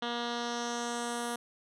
10% pulse tone with low-pass filter sweep, 238 Hz, A#3, 36 cents sharp, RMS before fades -35 dBFS, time 0.02-1.36 s, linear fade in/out 5 ms, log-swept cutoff 3400 to 11000 Hz, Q 2.4, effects none

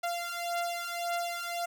sawtooth beating tone pair, 691 / 692.8 Hz, F5 / F5, -19 / -14 cents, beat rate 1.8 Hz, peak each -31 dBFS, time 0.03-1.66 s, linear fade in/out 10 ms, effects none

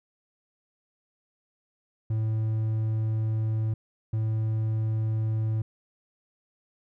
triangle tone bursts at uneven times, 110 Hz, A2, in tune, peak -22 dBFS, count 2, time 2.1-3.74 / 4.13-5.62 s, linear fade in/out 5 ms, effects none

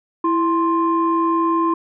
sine tone pair together, 331.2 / 1049.2 Hz, E4 / C6, +8 / +4 cents, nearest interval octave + minor sixth, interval 1996 cents, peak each -17 dBFS, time 0.24-1.74 s, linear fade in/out 5 ms, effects tanh soft clip ceiling -8 dBFS

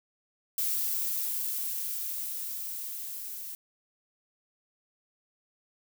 violet noise with level ramp, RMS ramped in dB -29 to -40 dBFS, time 0.58-3.55 s, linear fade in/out 2 ms, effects none

